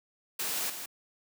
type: noise with echo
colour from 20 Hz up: white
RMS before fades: -33 dBFS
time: 0.39-0.7 s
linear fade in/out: 5 ms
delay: 160 ms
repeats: 1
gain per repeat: -7 dB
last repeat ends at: 0.86 s
effects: high-pass 200 Hz 12 dB/octave